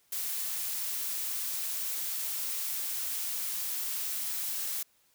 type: noise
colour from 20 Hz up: blue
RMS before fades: -34 dBFS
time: 0.12-4.83 s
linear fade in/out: 5 ms
effects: white hiss -68 dBFS RMS until 5.14 s